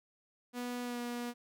sawtooth tone with pitch glide, 244.8 to 240.9 Hz, B3 to B3, -15 to -43 cents, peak -33 dBFS, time 0.53-1.34 s, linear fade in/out 50 ms, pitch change -28 cents, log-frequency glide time 0.83-0.99 s, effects none

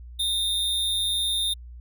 square tone with amplitude modulation, 3661 Hz, A#7, 32 cents flat, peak -21 dBFS, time 0.19-1.54 s, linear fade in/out 10 ms, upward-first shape sine, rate 202 Hz, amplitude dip 55%, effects added 60 Hz sine -39 dBFS peak until 1.8 s

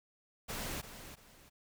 pink noise with echo, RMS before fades -40 dBFS, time 0.48-0.82 s, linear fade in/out 20 ms, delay 340 ms, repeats 2, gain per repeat -10 dB, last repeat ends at 1.5 s, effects none

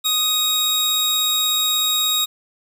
sawtooth tone pair together, 1244.5 / 3770 Hz, D#6 / A#7, 0 / +19 cents, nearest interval octave + perfect fifth, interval 1919 cents, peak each -25 / -14 dBFS, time 0.04-2.26 s, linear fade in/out 20 ms, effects none

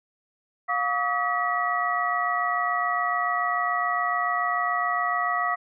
sine tone cluster, 711 / 1140 / 1267 / 1939 Hz, F5 / C#6 / D#6 / B6, +31 / +48 / +31 / -32 cents, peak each -28 dBFS, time 0.68-5.56 s, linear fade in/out 20 ms, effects none

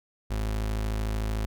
35% pulse tone, 53.4 Hz, G#1, 49 cents sharp, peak -25 dBFS, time 0.3-1.46 s, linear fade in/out 10 ms, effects none

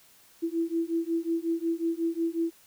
sine beating tone pair, 329.6 / 335.1 Hz, E4 / E4, 0 / +29 cents, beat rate 5.5 Hz, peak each -29 dBFS, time 0.42-2.51 s, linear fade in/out 20 ms, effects white hiss -58 dBFS RMS until 2.66 s

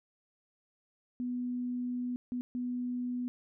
sine tone bursts at uneven times, 246.9 Hz, B3, in tune, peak -32 dBFS, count 3, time 1.2-2.16 / 2.32-2.41 / 2.55-3.28 s, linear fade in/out 0 ms, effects none

